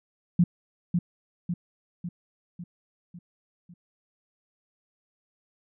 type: tone with echo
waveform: sine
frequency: 174.61 Hz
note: F3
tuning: in tune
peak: -15 dBFS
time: 0.39-0.44 s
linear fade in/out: 5 ms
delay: 550 ms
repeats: 6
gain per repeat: -5 dB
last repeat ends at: 3.74 s
effects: none